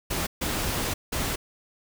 pink noise bursts at uneven times, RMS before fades -28 dBFS, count 3, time 0.1-0.27 / 0.41-0.94 / 1.12-1.36 s, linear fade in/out 10 ms, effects none

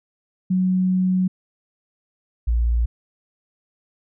sine tone pair in turn, 185 / 58.27 Hz, F#3 / A#1, 0 / 0 cents, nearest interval octave + minor sixth, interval 2000 cents, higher first, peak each -16 dBFS, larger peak neither, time 0.5-1.28 / 2.47-2.86 s, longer first, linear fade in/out 10 ms, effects none

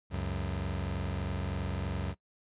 25% pulse tone pair together, 69.15 / 92.3 Hz, C#2 / F#2, -4 / -4 cents, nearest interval perfect fourth, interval 500 cents, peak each -32 / -31 dBFS, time 0.1-2.15 s, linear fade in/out 50 ms, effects noise-tail reverb RT60 0.1 s tail -20 dB re dry + resampled to 8000 Hz

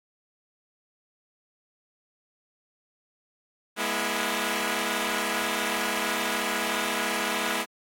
5% pulse chord, E major, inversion first, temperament equal with one note detuned, 207.7 / 241.6 / 329.6 Hz, G#3 / B3 / E4, 0 / -38 / 0 cents, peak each -19 dBFS, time 3.76-7.66 s, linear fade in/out 50 ms, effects AAC 64 kbps

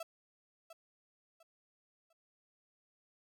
35% pulse tone with echo, 659.3 Hz, E5, in tune, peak -39 dBFS, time 0-0.03 s, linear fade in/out 5 ms, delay 700 ms, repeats 3, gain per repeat -10 dB, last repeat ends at 2.13 s, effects none

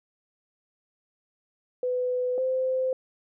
sine tone pair in turn, 500 / 517.8 Hz, B4 / C5, +21 / -18 cents, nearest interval minor second, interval 61 cents, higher second, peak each -24 / -23 dBFS, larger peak second, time 1.83-2.38 / 2.38-2.93 s, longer neither, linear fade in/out 2 ms, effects none

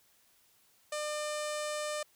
sawtooth tone with low-pass filter, 600 Hz, D5, 37 cents sharp, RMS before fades -36 dBFS, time 0.92-2.03 s, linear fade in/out 5 ms, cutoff 9000 Hz, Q 2.2, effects white hiss -67 dBFS RMS until 2.15 s

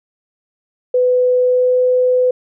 sine tone with pitch glide, 500 to 503.2 Hz, B4 to B4, +21 to +32 cents, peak -10 dBFS, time 0.94-2.31 s, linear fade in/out 5 ms, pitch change +11 cents, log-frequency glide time 1.39-1.8 s, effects none

